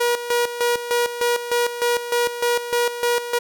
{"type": "tone with tremolo", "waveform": "sawtooth", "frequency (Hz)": 479.8, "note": "A#4", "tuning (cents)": 50, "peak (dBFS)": -13, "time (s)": [0, 3.39], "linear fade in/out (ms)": 10, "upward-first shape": "square", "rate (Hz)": 3.3, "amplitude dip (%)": 70, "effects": []}